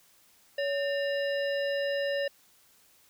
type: harmonic tone with a mistuned harmonic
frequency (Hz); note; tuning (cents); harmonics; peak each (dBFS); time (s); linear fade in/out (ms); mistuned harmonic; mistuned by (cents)
563; C#5; +27; 1 / 3 / 5 / 7 / 9; -28 / -35 / -40 / -47 / -45; 0.58-2.28; 5; 3; +110
effects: white hiss -62 dBFS RMS until 3.09 s